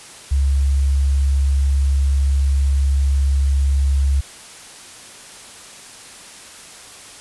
sine tone, 69 Hz, C#2, 7 cents flat, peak -13 dBFS, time 0.31-4.21 s, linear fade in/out 10 ms, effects white hiss -39 dBFS RMS until 7.2 s + resampled to 24000 Hz

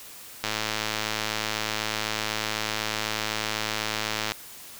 click train, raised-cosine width 0.2 ms, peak -9 dBFS, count 420, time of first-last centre 0.44-4.32 s, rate 108 Hz, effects white hiss -44 dBFS RMS until 4.79 s

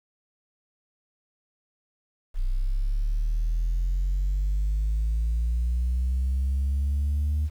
sine linear sweep, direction up, 30.01 to 75.9 Hz, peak -20 dBFS, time 2.34-7.5 s, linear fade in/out 50 ms, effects tanh soft clip ceiling -20 dBFS + 9-bit

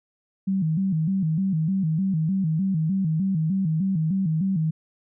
sine tone with vibrato, 174.61 Hz, F3, in tune, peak -20 dBFS, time 0.47-4.71 s, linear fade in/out 10 ms, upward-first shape square, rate 3.3 Hz, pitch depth 170 cents each way, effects none

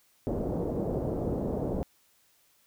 white low-pass noise, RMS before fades -31 dBFS, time 0.27-1.83 s, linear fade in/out 0 ms, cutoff 540 Hz, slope 24 dB/octave, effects white hiss -66 dBFS RMS until 2.66 s

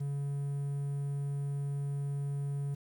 triangle tone with quantisation, 141 Hz, C#3, 30 cents sharp, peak -30 dBFS, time 0-2.75 s, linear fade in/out 10 ms, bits 10, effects none

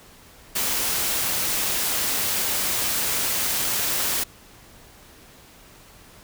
white noise, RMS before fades -24 dBFS, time 0.55-4.24 s, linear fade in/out 10 ms, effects pink hiss -49 dBFS RMS until 6.23 s

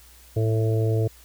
harmonic tone, 111 Hz, A2, 16 cents sharp, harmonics 1 / 3 / 4 / 5 / 6, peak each -20 / -31 / -27 / -36 / -35 dBFS, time 0.36-1.08 s, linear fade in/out 10 ms, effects added 60 Hz sine -51 dBFS peak until 1.24 s + white hiss -52 dBFS RMS until 1.24 s

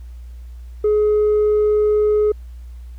triangle tone with tanh clipping, 422 Hz, G#4, 28 cents sharp, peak -13 dBFS, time 0.84-2.32 s, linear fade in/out 5 ms, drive 6 dB, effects added 60 Hz sine -32 dBFS peak until 2.98 s + pink hiss -58 dBFS RMS until 2.98 s

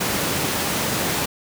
pink high-pass noise, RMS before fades -23 dBFS, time 0-1.26 s, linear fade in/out 10 ms, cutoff 120 Hz, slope 12 dB/octave, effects none

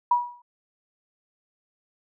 sine tone with exponential decay, 968 Hz, B5, 35 cents flat, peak -14 dBFS, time 0.11-0.42 s, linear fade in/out 5 ms, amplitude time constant 66 ms, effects none

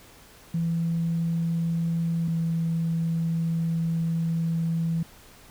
sine tone pair in turn, 166.7 / 165.07 Hz, E3 / E3, +20 / +3 cents, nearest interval unison, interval 17 cents, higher first, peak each -22 dBFS, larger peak neither, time 0.54-2.28 / 2.28-5.03 s, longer second, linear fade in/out 5 ms, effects tanh soft clip ceiling -18 dBFS + pink hiss -51 dBFS RMS until 5.5 s

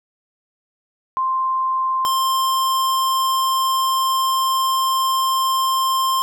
sine / square tone pair in turn, 1047 / 1053.7 Hz, C6 / C6, +1 / +12 cents, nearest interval unison, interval 11 cents, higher second, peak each -17 dBFS, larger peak neither, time 1.17-2.05 / 2.05-6.22 s, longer second, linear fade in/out 0 ms, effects none

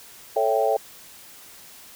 sine chord, A dominant seventh, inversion none, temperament equal, 440 / 554.4 / 659.3 / 784 Hz, A4 / C#5 / E5 / G5, 0 / 0 / 0 / 0 cents, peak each -24 dBFS, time 0.36-0.77 s, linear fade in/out 5 ms, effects white hiss -46 dBFS RMS until 1.95 s

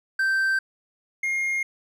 triangle tone pair in turn, 1560 / 2133 Hz, G6 / C7, -9 / +33 cents, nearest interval perfect fourth, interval 542 cents, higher second, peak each -18 / -21 dBFS, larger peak first, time 0.19-0.59 / 1.23-1.63 s, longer neither, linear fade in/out 5 ms, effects none

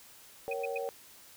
sine chord, G diminished, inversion first, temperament equal with one note detuned, 466.2 / 554.4 / 766.5 Hz, Bb4 / Db5 / G5, 0 / 0 / -39 cents, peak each -36 / -37 / -40 dBFS, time 0.48-0.89 s, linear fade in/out 0 ms
sine tone bursts, 2497 Hz, D#7, 6 cents sharp, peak -34 dBFS, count 3, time 0.51-0.779 s, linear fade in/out 5 ms, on 23 ms, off 100 ms
effects white hiss -55 dBFS RMS until 1.36 s

